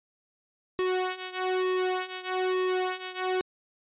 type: tone with flanger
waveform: sawtooth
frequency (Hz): 370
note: F#4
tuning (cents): 0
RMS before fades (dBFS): -29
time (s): 0.79-3.41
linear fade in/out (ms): 0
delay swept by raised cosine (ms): 1.3 to 2.8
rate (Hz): 1.1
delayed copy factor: -0.8
effects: resampled to 8000 Hz